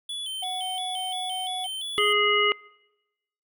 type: tone with vibrato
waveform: square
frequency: 3254 Hz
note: G#7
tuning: 36 cents flat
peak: -31 dBFS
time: 0.09-2.13 s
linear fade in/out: 5 ms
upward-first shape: square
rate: 2.9 Hz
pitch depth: 86 cents each way
type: tone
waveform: triangle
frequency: 740 Hz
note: F#5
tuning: in tune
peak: -29 dBFS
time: 0.42-1.67 s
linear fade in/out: 10 ms
type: harmonic tone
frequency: 415.3 Hz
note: G#4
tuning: in tune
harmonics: 1 / 3 / 5 / 7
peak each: -25 / -25 / -25 / -25 dBFS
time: 1.98-2.52 s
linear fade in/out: 0 ms
effects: noise-tail reverb RT60 1.0 s tail -25 dB re dry